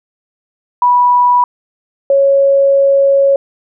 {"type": "tone pair in turn", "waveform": "sine", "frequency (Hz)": [980, 552.4], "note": ["B5", "C#5"], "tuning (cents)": [-14, -6], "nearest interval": "minor seventh", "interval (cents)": 992, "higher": "first", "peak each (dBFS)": -6, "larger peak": "neither", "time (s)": [[0.82, 1.44], [2.1, 3.36]], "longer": "second", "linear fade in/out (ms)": 2, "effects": []}